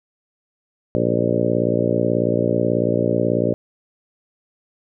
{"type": "harmonic tone with a mistuned harmonic", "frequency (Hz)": 58.27, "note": "A#1", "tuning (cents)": 0, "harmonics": [2, 3, 4, 5, 6, 7, 8, 9, 10], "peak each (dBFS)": [-25, -25, -25, -25, -25, -25, -25, -25, -25], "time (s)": [0.95, 3.54], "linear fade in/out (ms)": 0, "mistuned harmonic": 10, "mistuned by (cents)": 25, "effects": []}